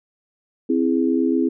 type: chord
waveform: sine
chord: C augmented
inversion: none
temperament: equal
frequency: 261.6 / 329.6 / 415.3 Hz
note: C4 / E4 / G#4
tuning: 0 / 0 / 0 cents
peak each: -19 / -20 / -24 dBFS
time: 0.69-1.49 s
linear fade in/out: 10 ms
effects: none